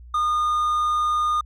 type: tone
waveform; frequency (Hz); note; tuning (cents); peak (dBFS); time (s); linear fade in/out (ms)
triangle; 1221; D#6; -33; -17; 0.14-1.41; 5
effects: added 60 Hz sine -40 dBFS peak until 1.45 s